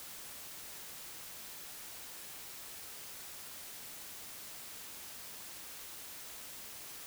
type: silence
effects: white hiss -48 dBFS RMS until 7.06 s